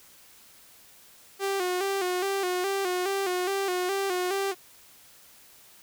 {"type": "tone with vibrato", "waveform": "sawtooth", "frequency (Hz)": 376.9, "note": "F#4", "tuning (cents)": 32, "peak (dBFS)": -22, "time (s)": [1.39, 4.55], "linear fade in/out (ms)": 50, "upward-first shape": "square", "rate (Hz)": 2.4, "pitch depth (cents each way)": 71, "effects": ["white hiss -54 dBFS RMS until 5.82 s"]}